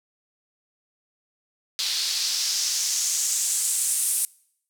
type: noise with band-pass filter sweep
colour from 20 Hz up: white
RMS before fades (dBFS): -25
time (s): 1.79-4.25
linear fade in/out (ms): 0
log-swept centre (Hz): 4100 to 9800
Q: 2.7
effects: noise-tail reverb RT60 0.7 s tail -25 dB re dry